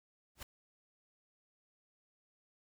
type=noise with exponential growth; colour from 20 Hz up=pink; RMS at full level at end=-39 dBFS; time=0.35-0.43 s; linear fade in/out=5 ms; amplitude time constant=16 ms; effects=none